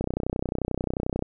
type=click train; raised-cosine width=2 ms; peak=-13 dBFS; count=39; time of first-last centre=0.01-1.224 s; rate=31.3 Hz; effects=none